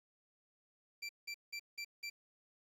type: tone bursts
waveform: 25% pulse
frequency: 2349 Hz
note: D7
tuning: in tune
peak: -37 dBFS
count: 5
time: 1.02-2.1 s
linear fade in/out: 10 ms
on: 72 ms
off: 180 ms
effects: low-pass 11000 Hz 12 dB/octave + 11-bit